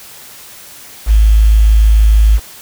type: tone with quantisation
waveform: sine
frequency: 53.5 Hz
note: A1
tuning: 48 cents flat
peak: -4 dBFS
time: 1.06-2.4 s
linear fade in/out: 50 ms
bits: 5
effects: white hiss -35 dBFS RMS until 2.61 s